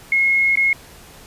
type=tone with dropouts; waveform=sine; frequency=2164 Hz; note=C#7; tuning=42 cents flat; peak=-13 dBFS; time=0.12-0.73 s; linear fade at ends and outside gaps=2 ms; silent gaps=0.556-0.572 s; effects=pink hiss -43 dBFS RMS until 1.26 s + resampled to 32000 Hz